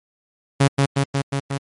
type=tone with echo; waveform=sawtooth; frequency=138.5 Hz; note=C#3; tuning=1 cent flat; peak=-8 dBFS; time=0.6-0.68 s; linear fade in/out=10 ms; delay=180 ms; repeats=5; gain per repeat=-2 dB; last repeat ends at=1.58 s; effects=MP3 48 kbps